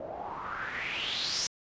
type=noise with low-pass filter sweep; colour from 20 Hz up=white; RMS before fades=-35 dBFS; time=0-1.47 s; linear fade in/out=2 ms; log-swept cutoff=560 to 6100 Hz; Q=4.9; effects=resampled to 16000 Hz